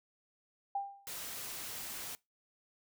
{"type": "tone with exponential decay", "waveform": "sine", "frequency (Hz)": 796, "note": "G5", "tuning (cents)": 26, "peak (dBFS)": -30, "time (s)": [0.75, 1.11], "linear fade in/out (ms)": 5, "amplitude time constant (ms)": 78}
{"type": "noise", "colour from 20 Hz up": "white", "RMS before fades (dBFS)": -43, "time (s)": [1.07, 2.15], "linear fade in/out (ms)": 0}
{"effects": ["noise-tail reverb RT60 0.2 s tail -22 dB re dry"]}